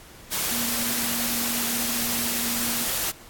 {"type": "tone in noise", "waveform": "sine", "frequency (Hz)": 236.5, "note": "A#3", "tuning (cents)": 25, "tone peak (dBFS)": -32, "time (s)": [0.5, 2.85], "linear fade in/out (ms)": 20, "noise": "white", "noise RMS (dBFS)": -26, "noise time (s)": [0.31, 3.12], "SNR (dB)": -9, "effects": ["pink hiss -47 dBFS RMS until 3.29 s", "AAC 64 kbps"]}